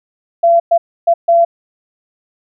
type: tone bursts at uneven times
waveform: sine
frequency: 679 Hz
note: F5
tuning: 49 cents flat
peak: -6 dBFS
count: 4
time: 0.43-0.6 / 0.71-0.78 / 1.07-1.14 / 1.28-1.45 s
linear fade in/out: 10 ms
effects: none